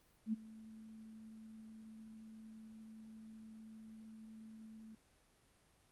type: tone with ADSR envelope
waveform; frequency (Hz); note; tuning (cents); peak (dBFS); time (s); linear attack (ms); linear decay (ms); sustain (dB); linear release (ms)
sine; 220; A3; 0; -32; 0.26-4.95; 71; 18; -20; 3
effects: pink hiss -71 dBFS RMS until 5.91 s + Opus 32 kbps